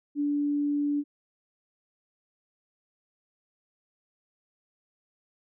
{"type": "tone", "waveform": "sine", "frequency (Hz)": 290, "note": "D4", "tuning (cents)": -22, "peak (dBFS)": -24, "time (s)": [0.15, 1.04], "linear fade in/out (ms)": 50, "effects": []}